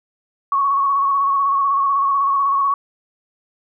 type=tone with vibrato; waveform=sine; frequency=1108.7 Hz; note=C#6; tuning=in tune; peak=-14 dBFS; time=0.52-2.74 s; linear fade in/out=2 ms; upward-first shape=square; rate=16 Hz; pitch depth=28 cents each way; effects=none